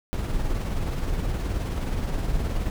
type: noise with tremolo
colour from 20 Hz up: brown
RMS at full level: -24 dBFS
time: 0.13-2.7 s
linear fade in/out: 0 ms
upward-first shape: triangle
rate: 19 Hz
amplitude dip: 45%
effects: none